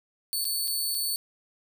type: tone with dropouts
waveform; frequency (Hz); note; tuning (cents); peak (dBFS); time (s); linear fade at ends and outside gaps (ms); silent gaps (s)
15% pulse; 4461; C#8; +10; -20; 0.33-1.16; 0; 0.444-0.452 / 0.675-0.679 / 0.945-0.949
effects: none